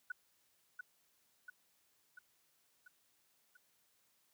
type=tone with echo; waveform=sine; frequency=1480 Hz; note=F#6; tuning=in tune; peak=-38 dBFS; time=0.1-0.12 s; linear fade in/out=5 ms; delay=690 ms; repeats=5; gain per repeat=-4 dB; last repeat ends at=3.57 s; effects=white hiss -75 dBFS RMS until 4.33 s + high-pass 60 Hz 12 dB/octave